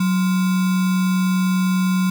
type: tone with sample-and-hold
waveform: sine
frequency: 185 Hz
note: F#3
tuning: in tune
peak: -15 dBFS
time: 0-2.1 s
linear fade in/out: 5 ms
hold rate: 1225 Hz
effects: none